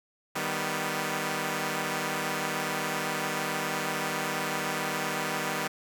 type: chord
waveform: 5% pulse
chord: Eb augmented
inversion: none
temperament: equal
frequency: 155.56 / 196 / 246.9 Hz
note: Eb3 / G3 / B3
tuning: 0 / 0 / 0 cents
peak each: -22 dBFS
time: 0.35-5.68 s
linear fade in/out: 10 ms
effects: none